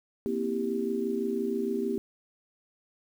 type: chord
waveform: sine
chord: C dominant seventh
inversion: third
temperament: just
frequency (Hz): 235.5 / 261.6 / 327 / 392.4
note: Bb3 / C4 / E4 / G4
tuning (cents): +18 / 0 / -14 / +2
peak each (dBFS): -32 / -35 / -36 / -30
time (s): 0.26-1.98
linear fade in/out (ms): 0
effects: 9-bit